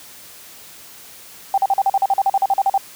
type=tone bursts; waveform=sine; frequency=784 Hz; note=G5; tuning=in tune; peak=-12 dBFS; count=16; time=1.54-2.778 s; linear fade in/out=2 ms; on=38 ms; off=42 ms; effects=white hiss -41 dBFS RMS until 2.95 s + high-pass 60 Hz 12 dB/octave